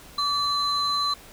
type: tone pair together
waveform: sine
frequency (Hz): 1156 / 4056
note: D6 / B7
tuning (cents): -28 / +45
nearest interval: octave + minor seventh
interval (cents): 2173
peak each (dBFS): -23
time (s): 0.18-1.14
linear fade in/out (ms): 5
effects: tanh soft clip ceiling -18 dBFS + pink hiss -47 dBFS RMS until 1.32 s